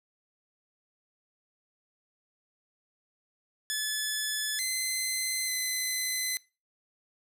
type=tone with pitch steps; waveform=10% pulse; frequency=1724 / 2054 / 2032 Hz; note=A6 / C7 / B6; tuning=-36 / -33 / +49 cents; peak=-20 dBFS; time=3.7-6.37 s; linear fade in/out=0 ms; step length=890 ms; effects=noise-tail reverb RT60 0.3 s tail -22 dB re dry